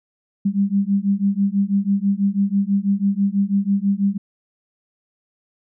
sine beating tone pair, 195.8 / 201.9 Hz, G3 / G#3, -2 / -49 cents, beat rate 6.1 Hz, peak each -19 dBFS, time 0.45-4.18 s, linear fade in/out 10 ms, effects none

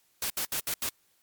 white noise bursts at uneven times, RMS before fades -31 dBFS, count 5, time 0.22-0.3 / 0.37-0.45 / 0.52-0.6 / 0.67-0.74 / 0.82-0.89 s, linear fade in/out 2 ms, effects white hiss -68 dBFS RMS until 1.22 s + MP3 96 kbps

